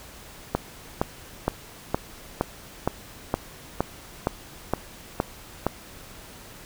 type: click train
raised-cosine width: 1 ms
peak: -7 dBFS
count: 12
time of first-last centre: 0.55-5.666 s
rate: 2.15 Hz
effects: pink hiss -45 dBFS RMS until 6.65 s